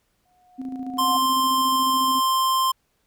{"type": "tone with exponential growth", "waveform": "sine", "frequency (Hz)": 726, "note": "F#5", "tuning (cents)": -33, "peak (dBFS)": -24, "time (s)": [0.25, 1.17], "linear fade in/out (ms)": 5, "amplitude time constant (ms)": 200}
{"type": "tone with tremolo", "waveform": "sine", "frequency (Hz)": 261.6, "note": "C4", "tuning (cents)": 0, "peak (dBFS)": -27, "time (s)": [0.58, 2.21], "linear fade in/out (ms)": 20, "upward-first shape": "square", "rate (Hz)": 14, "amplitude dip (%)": 45}
{"type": "tone", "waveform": "square", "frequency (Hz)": 1050, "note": "C6", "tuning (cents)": 6, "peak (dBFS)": -19, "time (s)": [0.98, 2.72], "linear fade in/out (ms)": 10}
{"effects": ["pink hiss -69 dBFS RMS until 3.06 s"]}